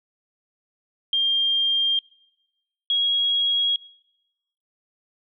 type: tone pair in turn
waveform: sine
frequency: 3200 / 3303 Hz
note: G7 / G#7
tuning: +35 / -10 cents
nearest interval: minor second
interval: 55 cents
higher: second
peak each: -18 / -18 dBFS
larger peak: neither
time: 1.13-1.99 / 2.9-3.76 s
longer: neither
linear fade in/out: 2 ms
effects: noise-tail reverb RT60 1.0 s tail -24 dB re dry